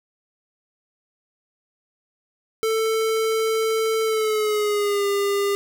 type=tone with pitch glide; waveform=square; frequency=443.5 to 402 Hz; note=A4 to G4; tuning=+14 to +44 cents; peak=-20 dBFS; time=2.63-5.55 s; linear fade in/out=0 ms; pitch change=-170 cents; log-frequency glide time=4.03-5.06 s; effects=none